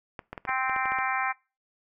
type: clicks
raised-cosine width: 0.5 ms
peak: -21 dBFS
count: 10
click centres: 0.192 / 0.33 / 0.378 / 0.452 / 0.492 / 0.696 / 0.763 / 0.856 / 0.92 / 0.987 s
type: harmonic tone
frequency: 261.1 Hz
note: C4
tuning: 3 cents flat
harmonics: 3 / 4 / 5 / 6 / 7 / 8 / 9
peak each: -31 / -32 / -33 / -34 / -34 / -35 / -36 dBFS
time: 0.47-1.33 s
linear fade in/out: 20 ms
effects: noise-tail reverb RT60 0.3 s tail -22 dB re dry